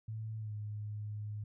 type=tone with pitch glide; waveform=sine; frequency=110 to 105.21 Hz; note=A2 to G#2; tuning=0 to +23 cents; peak=-38 dBFS; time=0.08-1.44 s; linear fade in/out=5 ms; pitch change=-77 cents; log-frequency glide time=0.38-0.53 s; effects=none